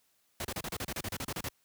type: noise bursts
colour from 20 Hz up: pink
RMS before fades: -36 dBFS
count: 14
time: 0.4-1.487 s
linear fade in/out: 2 ms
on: 47 ms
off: 33 ms
effects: white hiss -72 dBFS RMS until 1.64 s + high-pass 60 Hz 12 dB/octave